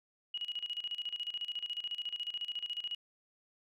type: tone with tremolo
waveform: sine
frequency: 2900 Hz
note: F#7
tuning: 35 cents flat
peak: -34 dBFS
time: 0.34-2.95 s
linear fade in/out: 5 ms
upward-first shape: square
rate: 14 Hz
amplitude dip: 80%
effects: none